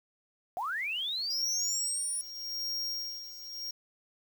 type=linear sweep; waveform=sine; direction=up; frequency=669 to 9956 Hz; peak=-31 dBFS; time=0.57-2.21 s; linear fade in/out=0 ms
type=tone with tremolo; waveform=square; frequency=5580 Hz; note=F8; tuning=2 cents flat; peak=-32 dBFS; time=1.3-3.71 s; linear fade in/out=5 ms; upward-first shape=sine; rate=0.85 Hz; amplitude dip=75%
effects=9-bit